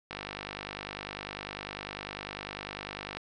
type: click train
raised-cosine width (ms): 0.3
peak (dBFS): -20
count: 154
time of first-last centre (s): 0.11-3.17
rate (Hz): 50
effects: none